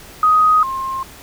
sine tone pair in turn, 1252 / 1062.6 Hz, D#6 / C6, +10 / +26 cents, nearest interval minor third, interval 284 cents, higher first, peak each -9 / -20 dBFS, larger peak first, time 0.23-0.63 / 0.63-1.03 s, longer neither, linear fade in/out 2 ms, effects pink hiss -39 dBFS RMS until 1.22 s

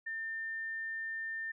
sine tone, 1800 Hz, A6, 39 cents sharp, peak -36 dBFS, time 0.06-1.52 s, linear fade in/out 10 ms, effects none

